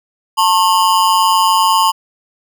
square ring-modulated tone, 987.8 Hz, B5, in tune, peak -7 dBFS, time 0.37-1.92 s, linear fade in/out 20 ms, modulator 93.9 Hz, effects none

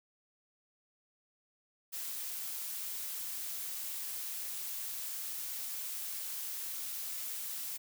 blue noise, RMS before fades -40 dBFS, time 1.92-7.78 s, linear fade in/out 20 ms, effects none

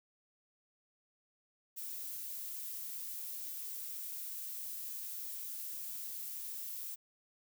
violet noise, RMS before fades -43 dBFS, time 1.76-6.96 s, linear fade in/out 20 ms, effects none

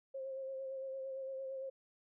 sine tone with vibrato, 533 Hz, C5, 32 cents sharp, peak -40 dBFS, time 0.14-1.7 s, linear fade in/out 10 ms, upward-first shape sine, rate 8.8 Hz, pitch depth 25 cents each way, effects none

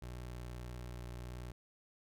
25% pulse tone with vibrato, 60.8 Hz, B1, 26 cents flat, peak -40 dBFS, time 0.02-1.52 s, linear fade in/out 5 ms, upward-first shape sine, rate 1.7 Hz, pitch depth 10 cents each way, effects none

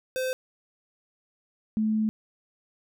square / sine tone pair in turn, 516 / 217 Hz, C5 / A3, -24 / -24 cents, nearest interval octave + minor third, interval 1500 cents, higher first, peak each -27 / -22 dBFS, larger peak second, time 0.16-0.33 / 1.77-2.09 s, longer second, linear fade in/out 0 ms, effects none

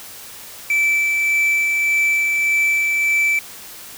triangle tone with tremolo, 2322 Hz, D7, 20 cents flat, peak -12 dBFS, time 0.7-3.39 s, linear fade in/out 2 ms, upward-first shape sine, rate 1.7 Hz, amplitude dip 25%, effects white hiss -37 dBFS RMS until 3.97 s

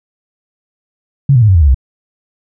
sine tone with pitch steps, 138.59 / 122.05 / 107.49 / 94.66 / 83.36 / 73.42 / 64.65 Hz, C#3 / B2 / A2 / F#2 / E2 / D2 / C2, 0 / -20 / -40 / +40 / +20 / 0 / -20 cents, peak -4 dBFS, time 1.29-1.745 s, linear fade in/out 5 ms, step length 65 ms, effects none

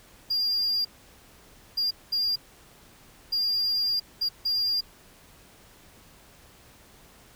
triangle tone bursts at uneven times, 4803 Hz, D8, 38 cents sharp, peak -22 dBFS, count 6, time 0.3-0.85 / 1.77-1.91 / 2.12-2.36 / 3.32-4 / 4.21-4.29 / 4.45-4.81 s, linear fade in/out 10 ms, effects pink hiss -54 dBFS RMS until 7.35 s

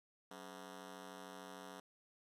10% pulse ring-modulated tone, 233.1 Hz, A#3, in tune, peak -39 dBFS, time 0.31-1.8 s, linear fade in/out 0 ms, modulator 46.7 Hz, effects resampled to 32000 Hz

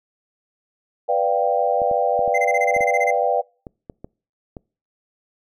sine chord, G dominant seventh, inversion first, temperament equal, 493.9 / 587.3 / 698.5 / 784 Hz, B4 / D5 / F5 / G5, 0 / 0 / 0 / 0 cents, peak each -22 dBFS, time 1.08-3.42 s, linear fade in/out 20 ms
clicks, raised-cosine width 2 ms, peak -21 dBFS, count 10, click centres 1.818 / 1.913 / 2.192 / 2.278 / 2.765 / 2.808 / 3.668 / 3.898 / 4.045 / 4.568 s
triangle tone bursts, 2071 Hz, C7, 18 cents flat, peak -18 dBFS, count 12, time 2.34-3.11 s, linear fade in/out 10 ms, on 44 ms, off 22 ms
effects noise-tail reverb RT60 0.4 s tail -26 dB re dry

